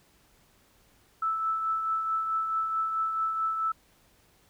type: tone with tremolo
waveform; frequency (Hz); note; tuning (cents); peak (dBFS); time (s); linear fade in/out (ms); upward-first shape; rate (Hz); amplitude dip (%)
sine; 1315; E6; -5; -24; 1.22-3.72; 5; triangle; 4.6; 45
effects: pink hiss -63 dBFS RMS until 4.49 s